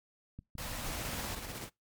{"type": "click train", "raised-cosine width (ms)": 5, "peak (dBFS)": -32, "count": 4, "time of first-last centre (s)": [0.39, 0.88], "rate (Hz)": 6.12}
{"type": "band-stop noise", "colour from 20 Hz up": "pink", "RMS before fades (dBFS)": -40, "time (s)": [0.58, 1.35], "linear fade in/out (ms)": 2, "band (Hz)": [320, 470], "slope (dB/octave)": 96}
{"type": "noise with tremolo", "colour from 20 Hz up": "pink", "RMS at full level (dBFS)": -41, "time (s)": [0.8, 1.7], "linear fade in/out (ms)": 50, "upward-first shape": "square", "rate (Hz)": 16, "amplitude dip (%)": 35}
{"effects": ["noise-tail reverb RT60 0.2 s tail -24 dB re dry", "MP3 96 kbps"]}